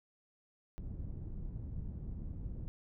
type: low-pass noise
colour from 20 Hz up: pink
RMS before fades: -42 dBFS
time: 0.78-2.68 s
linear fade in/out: 0 ms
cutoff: 160 Hz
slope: 12 dB/octave
effects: none